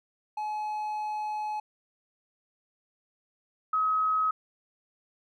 triangle / sine tone pair in turn, 850 / 1273.6 Hz, G#5 / D#6, +40 / +40 cents, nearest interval perfect fifth, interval 700 cents, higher second, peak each -28 / -23 dBFS, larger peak second, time 0.37-1.6 / 3.73-4.31 s, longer first, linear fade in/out 5 ms, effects none

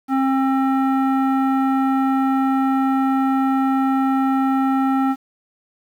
square tone with low-pass filter, 267.1 Hz, C4, 36 cents sharp, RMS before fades -18 dBFS, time 0.08-5.16 s, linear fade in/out 50 ms, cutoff 1200 Hz, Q 2.1, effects 8-bit

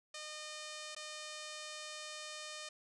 5% pulse tone with dropouts, 610 Hz, D#5, 34 cents flat, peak -33 dBFS, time 0.14-2.69 s, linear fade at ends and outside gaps 5 ms, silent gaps 0.95-0.963 s, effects resampled to 24000 Hz

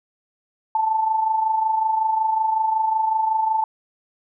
sine tone with amplitude modulation, 880 Hz, A5, in tune, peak -15 dBFS, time 0.75-3.64 s, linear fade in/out 2 ms, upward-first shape sine, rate 25.4 Hz, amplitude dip 55%, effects none

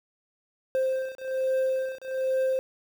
triangle beating tone pair, 523.3 / 524.5 Hz, C5 / C5, 0 / +4 cents, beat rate 1.2 Hz, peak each -26 dBFS, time 0.75-2.59 s, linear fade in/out 0 ms, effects 8-bit

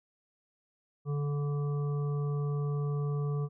harmonic tone, 144.7 Hz, D3, 25 cents flat, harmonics 1 / 3 / 5 / 7 / 8, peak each -29 / -39 / -52 / -56 / -47 dBFS, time 1.05-3.49 s, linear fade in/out 50 ms, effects none

